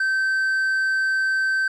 triangle tone, 1549 Hz, G6, 21 cents flat, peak -17 dBFS, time 0-1.68 s, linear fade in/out 5 ms, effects resampled to 24000 Hz

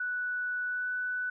sine tone with pitch glide, 1480 to 1491.2 Hz, F#6 to F#6, 0 to +13 cents, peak -30 dBFS, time 0-1.3 s, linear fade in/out 5 ms, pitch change +13 cents, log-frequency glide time 0.66-0.89 s, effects none

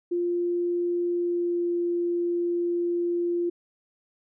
sine tone with pitch glide, 349.2 to 346.8 Hz, F4 to F4, 0 to -12 cents, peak -23 dBFS, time 0.11-3.5 s, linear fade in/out 10 ms, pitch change -12 cents, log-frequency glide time 1.09-1.72 s, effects none

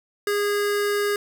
square tone pair together, 410 / 1640 Hz, G#4 / G#6, -22 / -22 cents, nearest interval 2 octaves, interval 2400 cents, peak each -22 / -30 dBFS, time 0.27-1.16 s, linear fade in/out 2 ms, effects 10-bit

